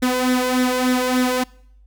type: tone with flanger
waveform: sawtooth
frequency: 252.6 Hz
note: B3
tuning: 39 cents sharp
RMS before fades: -19 dBFS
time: 0.02-1.44 s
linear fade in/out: 10 ms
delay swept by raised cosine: 0.52 to 2.02 ms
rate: 3.4 Hz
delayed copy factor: +0.6
effects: noise-tail reverb RT60 0.7 s tail -25 dB re dry + added 50 Hz sine -46 dBFS peak until 1.86 s